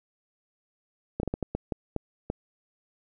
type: slowing click train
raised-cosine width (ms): 2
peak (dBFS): -15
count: 9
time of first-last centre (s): 1.2-2.301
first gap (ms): 32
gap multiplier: 1.4
effects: none